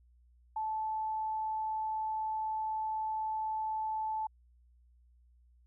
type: tone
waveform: sine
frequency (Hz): 872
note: A5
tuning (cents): -16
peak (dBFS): -32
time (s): 0.56-4.27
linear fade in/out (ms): 5
effects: added 60 Hz sine -61 dBFS peak until 5.66 s